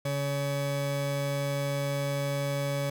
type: tone pair together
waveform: 40% pulse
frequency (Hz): 141 / 564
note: C#3 / C#5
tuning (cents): +30 / +30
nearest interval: 2 octaves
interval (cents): 2400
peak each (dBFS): -29 / -33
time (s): 0.05-2.9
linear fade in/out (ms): 5
effects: none